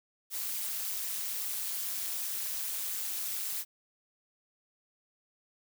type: noise with amplitude modulation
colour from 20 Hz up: blue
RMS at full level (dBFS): -32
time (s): 0.3-3.65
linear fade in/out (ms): 50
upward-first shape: sine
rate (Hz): 202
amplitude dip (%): 75
effects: none